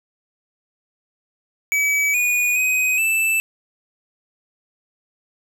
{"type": "tone with pitch steps", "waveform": "square", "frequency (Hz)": [2285, 2458, 2512, 2643], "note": ["D7", "D#7", "D#7", "E7"], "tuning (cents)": [-48, -22, 16, 4], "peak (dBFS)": -17, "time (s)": [1.72, 3.4], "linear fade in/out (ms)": 0, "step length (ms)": 420, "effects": []}